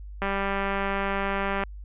click train, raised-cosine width 0.5 ms, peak -13 dBFS, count 280, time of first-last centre 0.22-1.636 s, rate 197 Hz, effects added 50 Hz sine -37 dBFS peak until 1.84 s + resampled to 8000 Hz

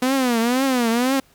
sawtooth tone with vibrato, 248.1 Hz, B3, 8 cents sharp, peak -13 dBFS, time 0.02-1.2 s, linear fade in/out 5 ms, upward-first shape triangle, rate 2 Hz, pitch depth 180 cents each way, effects pink hiss -56 dBFS RMS until 1.34 s

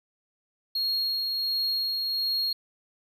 triangle tone with tremolo, 4281 Hz, C8, 39 cents sharp, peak -23 dBFS, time 0.75-2.53 s, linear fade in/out 5 ms, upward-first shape sine, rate 1.4 Hz, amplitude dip 25%, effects none

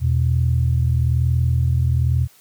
sine tone pair together, 82.41 / 123.47 Hz, E2 / B2, 0 / 0 cents, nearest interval perfect fifth, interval 700 cents, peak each -17 dBFS, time 0-2.28 s, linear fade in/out 50 ms, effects tanh soft clip ceiling -7 dBFS + white hiss -52 dBFS RMS until 2.4 s

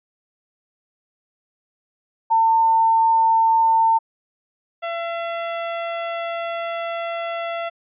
sine / sawtooth tone pair in turn, 901 / 675.2 Hz, A5 / E5, +41 / +41 cents, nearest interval perfect fourth, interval 500 cents, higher first, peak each -13 / -20 dBFS, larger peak first, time 2.3-3.99 / 4.82-7.7 s, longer second, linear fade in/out 20 ms, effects resampled to 8000 Hz

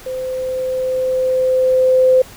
sine tone with level ramp, 515 Hz, C5, 28 cents flat, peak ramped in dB -21 to -7 dBFS, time 0.06-2.22 s, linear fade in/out 5 ms, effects pink hiss -39 dBFS RMS until 2.36 s

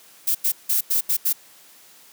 violet noise bursts at uneven times, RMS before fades -20 dBFS, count 6, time 0.27-0.35 / 0.44-0.52 / 0.69-0.81 / 0.9-1.01 / 1.09-1.17 / 1.25-1.33 s, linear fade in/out 10 ms, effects white hiss -50 dBFS RMS until 2.12 s + high-pass 150 Hz 12 dB/octave

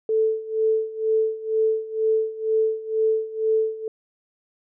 sine tone with tremolo, 440 Hz, A4, in tune, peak -16 dBFS, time 0.09-3.88 s, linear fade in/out 2 ms, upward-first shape sine, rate 2.1 Hz, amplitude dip 85%, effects none

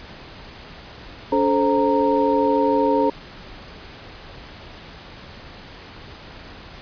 sine tone cluster, 284.5 / 433.2 / 526 / 927 Hz, C#4 / A4 / C5 / A#5, +45 / -27 / +9 / -10 cents, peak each -21 dBFS, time 1.32-3.1 s, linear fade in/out 5 ms, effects pink hiss -40 dBFS RMS until 6.81 s + resampled to 11025 Hz

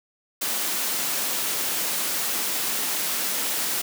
white high-pass noise, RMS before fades -26 dBFS, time 0.41-3.82 s, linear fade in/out 10 ms, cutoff 160 Hz, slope 24 dB/octave, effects none

